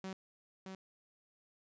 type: tone with echo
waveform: sawtooth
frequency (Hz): 189.8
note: F#3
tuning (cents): +44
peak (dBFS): -37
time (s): 0.04-0.13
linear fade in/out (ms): 2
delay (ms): 620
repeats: 1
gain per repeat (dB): -4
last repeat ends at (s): 0.75
effects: resampled to 16000 Hz